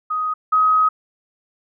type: tone pair in turn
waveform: sine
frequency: 1252 / 1264.4 Hz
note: D#6 / D#6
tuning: +10 / +27 cents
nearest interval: unison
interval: 17 cents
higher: second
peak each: -19 / -12 dBFS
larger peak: second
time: 0.1-0.34 / 0.52-0.89 s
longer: second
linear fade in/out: 10 ms
effects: none